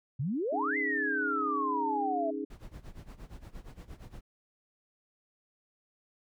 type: exponential two-way sweep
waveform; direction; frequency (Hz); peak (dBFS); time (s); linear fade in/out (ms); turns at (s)
sine; up then down; 120 to 2093 to 643; -29; 0.19-2.31; 10; 0.77
type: chord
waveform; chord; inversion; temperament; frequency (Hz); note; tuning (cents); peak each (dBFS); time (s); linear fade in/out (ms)
sine; C# suspended second; none; equal; 277.2 / 311.1 / 415.3; C#4 / D#4 / G#4; 0 / 0 / 0; -37; 0.52-2.45; 10
type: noise with tremolo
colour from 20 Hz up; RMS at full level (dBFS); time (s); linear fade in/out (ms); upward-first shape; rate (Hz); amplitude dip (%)
brown; -43; 2.5-4.21; 5; sine; 8.6; 85
effects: none